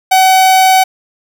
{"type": "tone", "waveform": "45% pulse", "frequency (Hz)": 755, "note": "F#5", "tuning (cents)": 35, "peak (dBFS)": -5, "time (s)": [0.11, 0.84], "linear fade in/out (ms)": 10, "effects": []}